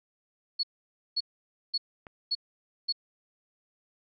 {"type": "tone bursts", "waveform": "sine", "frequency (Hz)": 4376, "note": "C#8", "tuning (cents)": -23, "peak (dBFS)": -25, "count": 5, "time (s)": [0.59, 2.925], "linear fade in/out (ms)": 10, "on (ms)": 43, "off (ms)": 530}
{"type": "click", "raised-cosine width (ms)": 0.5, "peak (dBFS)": -30, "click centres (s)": 2.068}
{"effects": []}